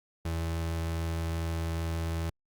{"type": "tone", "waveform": "35% pulse", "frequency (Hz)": 82.41, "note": "E2", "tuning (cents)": 0, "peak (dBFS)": -28, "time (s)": [0.25, 2.3], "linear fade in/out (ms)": 5, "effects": ["Opus 48 kbps"]}